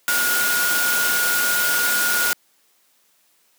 sine tone in noise, 1436 Hz, F6, 48 cents sharp, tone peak -20 dBFS, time 0.08-2.33 s, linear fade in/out 0 ms, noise white, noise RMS -22 dBFS, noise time 0.08-2.33 s, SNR -1 dB, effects white hiss -61 dBFS RMS until 3.58 s + high-pass 200 Hz 12 dB/octave

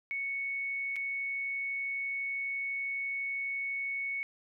sine tone with dropouts, 2217 Hz, C#7, in tune, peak -32 dBFS, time 0.11-4.23 s, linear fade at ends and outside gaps 0 ms, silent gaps 0.959-0.964 s, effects none

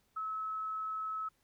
sine tone, 1294 Hz, E6, 32 cents flat, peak -35 dBFS, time 0.16-1.29 s, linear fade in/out 10 ms, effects pink hiss -74 dBFS RMS until 1.43 s

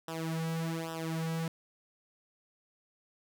sawtooth tone with flanger, 163.1 Hz, E3, 18 cents flat, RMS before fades -35 dBFS, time 0.08-1.48 s, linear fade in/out 2 ms, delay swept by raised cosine 0.45 to 3.35 ms, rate 1.2 Hz, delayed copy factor -1, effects none

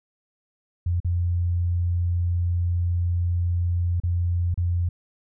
sine tone with dropouts, 87.31 Hz, F2, in tune, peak -20 dBFS, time 0.86-4.89 s, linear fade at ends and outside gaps 5 ms, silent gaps 1.002-1.046 / 4.001-4.035 / 4.543-4.575 s, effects none

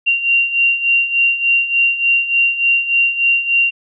sine beating tone pair, 2762 / 2765.4 Hz, F7 / F7, -20 / -18 cents, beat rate 3.4 Hz, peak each -18 / -13 dBFS, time 0.06-3.71 s, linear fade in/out 20 ms, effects none

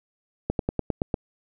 slowing click train, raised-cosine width 2 ms, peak -10 dBFS, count 7, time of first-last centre 0.5-1.142 s, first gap 92 ms, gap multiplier 1.06, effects none

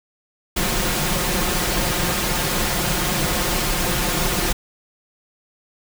pink noise with comb filter, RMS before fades -21 dBFS, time 0.56-4.53 s, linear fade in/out 10 ms, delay 5.6 ms, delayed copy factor +0.6, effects none

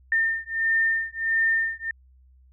sine beating tone pair, 1809 / 1810.5 Hz, A6 / A6, +48 / +49 cents, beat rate 1.5 Hz, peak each -24 dBFS, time 0.12-1.91 s, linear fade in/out 2 ms, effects added 64 Hz sine -52 dBFS peak until 2.52 s

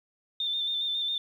sine tone with vibrato, 3583 Hz, A7, 31 cents sharp, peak -27 dBFS, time 0.4-1.18 s, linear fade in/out 2 ms, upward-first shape square, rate 7.3 Hz, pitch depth 25 cents each way, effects 10-bit

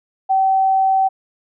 sine tone, 768 Hz, G5, 36 cents flat, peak -12 dBFS, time 0.29-1.09 s, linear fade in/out 20 ms, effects none

